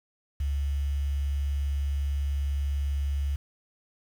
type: tone with quantisation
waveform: sine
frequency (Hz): 70.4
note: C#2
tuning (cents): +27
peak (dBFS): -25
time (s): 0.4-3.36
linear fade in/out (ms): 5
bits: 8
effects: none